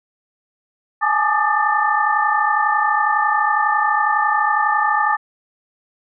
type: tone cluster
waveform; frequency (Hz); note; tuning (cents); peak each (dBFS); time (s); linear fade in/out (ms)
sine; 833 / 865 / 1182 / 1232 / 1783; G#5 / A5 / D6 / D#6 / A6; +5 / -30 / +11 / -17 / +22; -21; 1.01-5.17; 20
effects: none